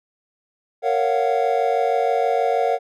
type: chord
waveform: triangle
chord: Gb major seventh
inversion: first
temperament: just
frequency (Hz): 462.5 / 555 / 693.7 / 740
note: Bb4 / Db5 / F5 / Gb5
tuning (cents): -14 / +2 / -12 / 0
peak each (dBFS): -20 / -22 / -21 / -20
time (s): 0.82-2.79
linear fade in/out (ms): 50
effects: none